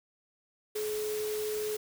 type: tone in noise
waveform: sine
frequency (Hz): 426.2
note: G#4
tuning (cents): +45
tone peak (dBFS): -31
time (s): 0.75-1.77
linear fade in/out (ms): 10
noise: white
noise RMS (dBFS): -41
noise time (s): 0.75-1.77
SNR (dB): +7
effects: none